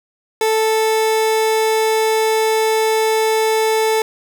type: tone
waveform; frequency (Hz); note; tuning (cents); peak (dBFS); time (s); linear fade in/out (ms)
30% pulse; 440; A4; 0; -11; 0.41-4.02; 2
effects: none